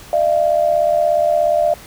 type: tone pair together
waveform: sine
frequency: 605.1 / 682 Hz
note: D#5 / F5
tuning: -48 / -41 cents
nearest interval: major second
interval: 207 cents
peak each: -15 dBFS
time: 0.13-1.74 s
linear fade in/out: 2 ms
effects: pink hiss -39 dBFS RMS until 1.86 s